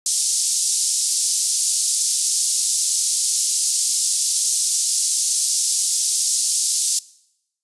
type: band-pass noise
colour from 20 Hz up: white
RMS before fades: -20 dBFS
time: 0.06-6.99 s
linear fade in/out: 2 ms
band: 5000 to 10000 Hz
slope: 24 dB/octave
effects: noise-tail reverb RT60 0.8 s tail -21 dB re dry + resampled to 24000 Hz